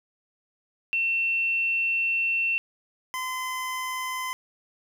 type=tone pair in turn; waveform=sine / 25% pulse; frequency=2700 / 1025.5 Hz; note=E7 / C6; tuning=+41 / -35 cents; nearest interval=octave + perfect fourth; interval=1676 cents; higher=first; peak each=-22 / -25 dBFS; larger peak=first; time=0.93-2.58 / 3.14-4.33 s; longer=first; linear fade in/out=0 ms; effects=9-bit